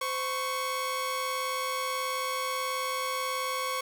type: tone pair together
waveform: sawtooth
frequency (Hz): 515.1 / 1108.7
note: C5 / C#6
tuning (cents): -27 / 0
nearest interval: octave + minor second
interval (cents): 1327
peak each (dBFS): -31 / -27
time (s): 0.01-3.81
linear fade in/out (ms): 5
effects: none